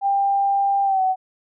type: tone with pitch glide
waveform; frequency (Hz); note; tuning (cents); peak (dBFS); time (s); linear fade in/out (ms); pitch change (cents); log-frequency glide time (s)
sine; 794 to 752.9; G5 to F#5; +22 to +30; -16; 0.01-1.16; 50; -92; 0.84-1.02
effects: none